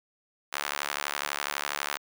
sawtooth tone with high-pass filter, 72.1 Hz, D2, 31 cents flat, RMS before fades -33 dBFS, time 0.52-1.98 s, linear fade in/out 20 ms, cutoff 1200 Hz, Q 1, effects none

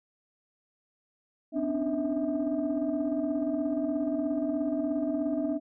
sine tone cluster, 255.1 / 281.3 / 298.1 / 648 Hz, C4 / C#4 / D4 / E5, -44 / +26 / +26 / -30 cents, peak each -32 / -33 / -29 / -32 dBFS, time 1.52-5.6 s, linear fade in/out 50 ms, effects tanh soft clip ceiling -20 dBFS

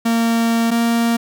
45% pulse tone pair in turn, 230 / 232.5 Hz, A#3 / A#3, -23 / -4 cents, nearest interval unison, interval 19 cents, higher second, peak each -14 dBFS, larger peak neither, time 0.05-0.71 / 0.71-1.17 s, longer first, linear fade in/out 10 ms, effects none

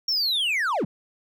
triangle linear sweep, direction down, 5588 to 128.7 Hz, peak -20 dBFS, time 0.08-0.85 s, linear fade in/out 5 ms, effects none

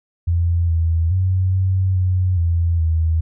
sine tone with pitch steps, 85.3 / 82.5 / 93.1 / 94.2 / 91.9 / 84.5 / 80.9 Hz, F2 / E2 / F#2 / F#2 / F#2 / E2 / E2, -40 / +2 / +11 / +32 / -11 / +43 / -32 cents, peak -14 dBFS, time 0.27-3.21 s, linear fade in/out 10 ms, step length 420 ms, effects none

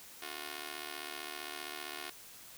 5% pulse tone with amplitude modulation, 360.4 Hz, F#4, 45 cents flat, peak -26 dBFS, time 0.22-2.1 s, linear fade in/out 5 ms, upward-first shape sine, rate 75.4 Hz, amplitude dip 100%, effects white hiss -53 dBFS RMS until 2.57 s

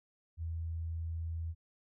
sine tone, 82.3 Hz, E2, 2 cents flat, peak -35 dBFS, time 0.37-1.55 s, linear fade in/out 50 ms, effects none

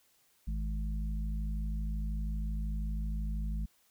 harmonic tone, 52.8 Hz, G#1, 29 cents sharp, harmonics 1 / 3 / 4, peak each -32 / -42 / -44 dBFS, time 0.47-3.66 s, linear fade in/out 10 ms, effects white hiss -69 dBFS RMS until 3.9 s

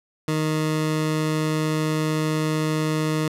20% pulse tone, 155.56 Hz, D#3, in tune, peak -16 dBFS, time 0.28-3.28 s, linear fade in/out 2 ms, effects low-pass 12000 Hz 12 dB/octave

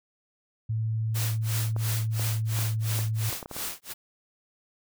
sine tone with pitch glide, 110.9 to 110.13 Hz, A2 to A2, +14 to +2 cents, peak -25 dBFS, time 0.69-3.3 s, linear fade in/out 10 ms, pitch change -12 cents, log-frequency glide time 1.94-2.7 s
white noise with tremolo, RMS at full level -32 dBFS, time 1.14-3.94 s, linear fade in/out 20 ms, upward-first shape sine, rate 2.9 Hz, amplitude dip 100%
clicks, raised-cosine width 1 ms, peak -23 dBFS, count 9, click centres 1.764 / 2.196 / 2.589 / 2.99 / 3.328 / 3.428 / 3.459 / 3.513 / 3.565 s
effects none

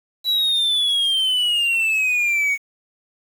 triangle exponential sweep, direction down, 3951 to 2217 Hz, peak -15 dBFS, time 0.24-2.58 s, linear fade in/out 50 ms, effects 7-bit

